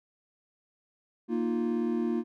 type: chord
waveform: triangle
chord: Bb suspended fourth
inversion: none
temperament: just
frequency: 233.1 / 310.8 / 349.6 Hz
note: Bb3 / Eb4 / F4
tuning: 0 / -2 / +2 cents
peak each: -27 / -32 / -29 dBFS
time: 1.28-2.24 s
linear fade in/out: 50 ms
effects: none